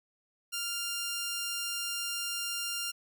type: tone pair together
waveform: 10% pulse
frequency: 1397 / 2794 Hz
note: F6 / F7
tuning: 0 / 0 cents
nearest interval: octave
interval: 1200 cents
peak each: -29 / -29 dBFS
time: 0.52-2.92 s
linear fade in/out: 20 ms
effects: none